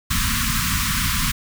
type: band-stop noise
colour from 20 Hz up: pink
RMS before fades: -21 dBFS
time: 0.1-1.32 s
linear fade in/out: 10 ms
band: 260 to 1000 Hz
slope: 96 dB/octave
effects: none